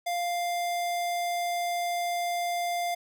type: tone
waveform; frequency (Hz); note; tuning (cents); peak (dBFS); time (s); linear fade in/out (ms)
square; 698.5; F5; 0; -28; 0.06-2.95; 10
effects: none